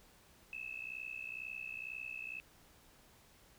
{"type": "tone with amplitude modulation", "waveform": "sine", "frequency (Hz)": 2607, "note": "E7", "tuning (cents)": -20, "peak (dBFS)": -38, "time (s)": [0.53, 2.4], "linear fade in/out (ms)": 0, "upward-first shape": "sine", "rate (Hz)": 62.1, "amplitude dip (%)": 90, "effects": ["pink hiss -64 dBFS RMS until 3.58 s"]}